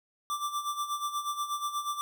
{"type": "tone with tremolo", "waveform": "square", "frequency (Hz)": 1174.7, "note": "D6", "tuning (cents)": 0, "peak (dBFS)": -29, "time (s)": [0.3, 2.01], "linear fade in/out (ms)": 0, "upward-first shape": "sine", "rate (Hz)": 8.3, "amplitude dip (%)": 70, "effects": []}